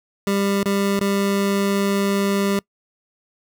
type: tone with dropouts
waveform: 25% pulse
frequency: 198.9 Hz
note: G3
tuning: 25 cents sharp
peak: -14 dBFS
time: 0.27-2.59 s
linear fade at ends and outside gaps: 2 ms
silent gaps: 0.632-0.657 / 0.992-1.01 s
effects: noise-tail reverb RT60 0.1 s tail -25 dB re dry